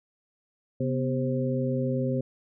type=harmonic tone with a mistuned harmonic; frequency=131.7 Hz; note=C3; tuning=12 cents sharp; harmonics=1 / 2 / 3 / 4; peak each=-28 / -29 / -34 / -31 dBFS; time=0.8-2.21 s; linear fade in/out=5 ms; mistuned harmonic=2; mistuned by=-92 cents; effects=none